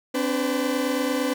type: tone cluster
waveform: 40% pulse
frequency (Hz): 261.4 / 290.2 / 503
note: C4 / D4 / B4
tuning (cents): -1 / -21 / +32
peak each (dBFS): -26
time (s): 0.14-1.34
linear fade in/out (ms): 10
effects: none